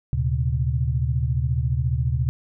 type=tone cluster; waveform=sine; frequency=75.6 / 118.2 / 132.6 Hz; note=D#2 / A#2 / C3; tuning=-49 / +24 / +23 cents; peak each=-24 dBFS; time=0.13-2.29 s; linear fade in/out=0 ms; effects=none